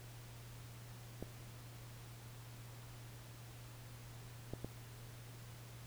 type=clicks; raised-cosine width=2 ms; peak=-29 dBFS; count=3; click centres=1.226 / 4.536 / 4.646 s; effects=added 118 Hz sine -52 dBFS peak until 5.86 s + pink hiss -58 dBFS RMS until 5.86 s